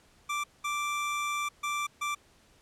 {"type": "tone bursts at uneven times", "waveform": "25% pulse", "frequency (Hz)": 1174, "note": "D6", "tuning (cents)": -1, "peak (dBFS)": -26, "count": 4, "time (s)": [[0.29, 0.44], [0.64, 1.49], [1.63, 1.87], [2.01, 2.15]], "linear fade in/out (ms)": 10, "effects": ["pink hiss -62 dBFS RMS until 2.61 s", "low-pass 10000 Hz 12 dB/octave"]}